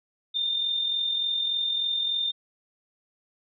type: tone with amplitude modulation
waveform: sine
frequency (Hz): 3613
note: A7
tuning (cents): +45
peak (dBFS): -22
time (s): 0.34-2.32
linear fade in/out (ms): 20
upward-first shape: sine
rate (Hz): 43.4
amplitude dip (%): 45
effects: none